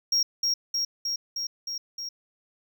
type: tone with echo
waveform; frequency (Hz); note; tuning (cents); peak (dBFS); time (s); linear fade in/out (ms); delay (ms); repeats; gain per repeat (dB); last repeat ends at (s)
triangle; 5588; F8; 0; -19; 0.12-0.23; 5; 310; 6; -2; 2.09
effects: none